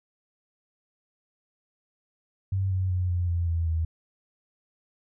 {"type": "tone with pitch steps", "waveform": "sine", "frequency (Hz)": [96.1, 93.42, 90.81, 88.28, 85.81, 83.42, 81.09], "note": ["G2", "F#2", "F#2", "F2", "F2", "E2", "E2"], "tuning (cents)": [-34, 17, -32, 19, -30, 21, -28], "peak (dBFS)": -23, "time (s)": [2.52, 3.85], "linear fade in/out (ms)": 5, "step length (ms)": 190, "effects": []}